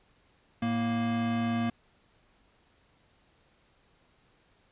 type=tone pair together; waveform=square; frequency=109.91 / 233.1 Hz; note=A2 / A#3; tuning=-1 / 0 cents; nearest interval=octave + minor second; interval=1301 cents; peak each=-36 / -28 dBFS; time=0.62-1.7 s; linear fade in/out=5 ms; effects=pink hiss -66 dBFS RMS until 4.71 s + resampled to 8000 Hz